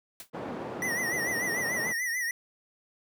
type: noise with exponential decay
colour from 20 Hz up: white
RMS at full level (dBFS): -38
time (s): 0.2-0.3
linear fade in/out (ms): 2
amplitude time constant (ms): 21
type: band-pass noise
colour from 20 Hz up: white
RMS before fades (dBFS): -37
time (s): 0.33-1.93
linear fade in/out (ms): 20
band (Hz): 150 to 640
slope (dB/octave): 12
type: tone with vibrato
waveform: square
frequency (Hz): 1930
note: B6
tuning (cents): -40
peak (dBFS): -29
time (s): 0.82-2.31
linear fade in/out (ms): 2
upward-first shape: triangle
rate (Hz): 6.8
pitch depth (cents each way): 110
effects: none